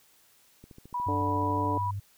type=click train; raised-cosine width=3 ms; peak=-35 dBFS; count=15; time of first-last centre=0.64-1.647 s; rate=13.9 Hz
type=tone; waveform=sine; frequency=979 Hz; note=B5; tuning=15 cents flat; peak=-28 dBFS; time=0.94-1.91 s; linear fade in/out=5 ms
type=tone with pitch glide; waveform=sine; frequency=98 to 99.89 Hz; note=G2 to G2; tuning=0 to +33 cents; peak=-31 dBFS; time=1.06-2 s; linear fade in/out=10 ms; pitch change=+33 cents; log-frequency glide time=1.35-1.88 s
type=harmonic tone; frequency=146.83 Hz; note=D3; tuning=in tune; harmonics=2 / 3 / 4 / 5 / 6; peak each=-32 / -36 / -38 / -40 / -42 dBFS; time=1.08-1.78 s; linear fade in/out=5 ms
effects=white hiss -62 dBFS RMS until 2.17 s